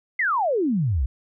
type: exponential sweep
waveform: sine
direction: down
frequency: 2119 to 56.2 Hz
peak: -19 dBFS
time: 0.19-1.06 s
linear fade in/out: 5 ms
effects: none